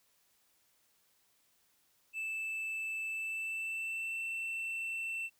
triangle tone with pitch glide, 2637 to 2682 Hz, E7 to E7, 0 to +29 cents, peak -34 dBFS, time 2.13-5.3 s, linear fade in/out 50 ms, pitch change +29 cents, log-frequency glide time 3.09-4.25 s, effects white hiss -72 dBFS RMS until 5.39 s

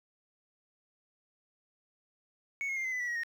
sine tone with pitch steps, 2217 / 2161 / 2107 / 2054 / 2003 / 1952.4 / 1903.4 / 1855.7 Hz, C#7 / C#7 / C7 / C7 / B6 / B6 / A#6 / A#6, 0 / -45 / +12 / -33 / +24 / -20 / +36 / -8 cents, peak -29 dBFS, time 2.61-3.234 s, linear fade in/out 0 ms, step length 78 ms, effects tanh soft clip ceiling -31 dBFS + 10-bit

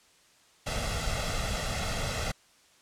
pink noise with comb filter, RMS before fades -31 dBFS, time 0.66-2.32 s, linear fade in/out 10 ms, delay 1.5 ms, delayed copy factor +0.7, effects white hiss -61 dBFS RMS until 2.81 s + low-pass 8000 Hz 12 dB/octave

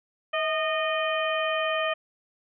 harmonic tone with a mistuned harmonic, 615 Hz, D#5, 20 cents flat, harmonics 1 / 2 / 3 / 4 / 5, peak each -27 / -30 / -32 / -33 / -34 dBFS, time 0.33-1.94 s, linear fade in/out 10 ms, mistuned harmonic 1, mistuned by +63 cents, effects none

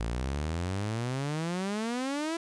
sawtooth exponential sweep, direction up, 54.2 to 338.5 Hz, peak -26 dBFS, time 0-2.37 s, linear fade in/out 5 ms, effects resampled to 22050 Hz + 11-bit

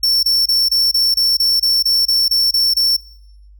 45% pulse tone bursts, 5430 Hz, F8, 50 cents flat, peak -12 dBFS, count 13, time 0.03-2.966 s, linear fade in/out 5 ms, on 200 ms, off 28 ms, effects noise-tail reverb RT60 0.8 s tail -21 dB re dry + added 50 Hz sine -40 dBFS peak until 3.59 s

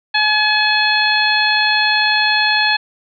harmonic tone, 851 Hz, G#5, 42 cents sharp, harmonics 1 / 2 / 3 / 4 / 5, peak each -19 / -16 / -19 / -21 / -19 dBFS, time 0.14-2.77 s, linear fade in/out 10 ms, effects none

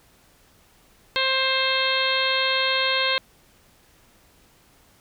harmonic tone with a mistuned harmonic, 527 Hz, C5, 12 cents sharp, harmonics 1 / 2 / 3 / 4 / 5 / 6 / 7 / 8, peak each -28 / -28 / -28 / -28 / -28 / -28 / -28 / -28 dBFS, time 1.16-3.18 s, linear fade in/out 0 ms, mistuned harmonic 6, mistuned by +31 cents, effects pink hiss -57 dBFS RMS until 5 s

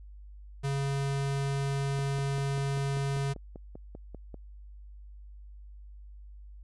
square tone, 138.59 Hz, C#3, in tune, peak -29 dBFS, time 0.63-3.34 s, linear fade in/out 20 ms
click train, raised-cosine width 2 ms, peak -30 dBFS, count 13, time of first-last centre 1.99-4.343 s, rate 5.1 Hz
effects added 50 Hz sine -45 dBFS peak until 6.63 s + resampled to 24000 Hz

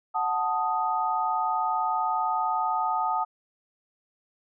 sine chord, D# diminished, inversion first, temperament equal, 740 / 880 / 1244.5 Hz, F#5 / A5 / D#6, 0 / 0 / 0 cents, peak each -29 / -27 / -28 dBFS, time 0.14-3.25 s, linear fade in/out 20 ms, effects none

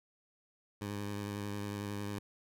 15% pulse tone with vibrato, 102.1 Hz, G#2, 29 cents flat, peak -31 dBFS, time 0.81-2.19 s, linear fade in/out 5 ms, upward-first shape triangle, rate 11 Hz, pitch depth 27 cents each way, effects none

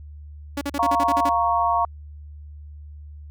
sawtooth tone bursts, 284.1 Hz, C#4, 43 cents sharp, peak -20 dBFS, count 9, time 0.57-1.293 s, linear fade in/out 5 ms, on 43 ms, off 42 ms
sine chord, Bb minor, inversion second, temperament equal, 698.5 / 932.3 / 1108.7 Hz, F5 / Bb5 / Db6, 0 / 0 / 0 cents, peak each -22 dBFS, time 0.79-1.85 s, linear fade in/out 2 ms
effects added 74 Hz sine -37 dBFS peak until 3.3 s

